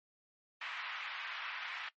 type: band-pass noise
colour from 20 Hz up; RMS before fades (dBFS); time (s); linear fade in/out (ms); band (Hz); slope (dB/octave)
white; -43; 0.61-1.89; 5; 980 to 2800; 24
effects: noise-tail reverb RT60 0.1 s tail -19 dB re dry + MP3 32 kbps